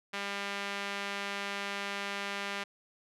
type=tone with band-pass filter; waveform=sawtooth; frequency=200 Hz; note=G3; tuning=35 cents sharp; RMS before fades=-37 dBFS; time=0.13-2.64 s; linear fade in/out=10 ms; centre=2300 Hz; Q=0.99; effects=none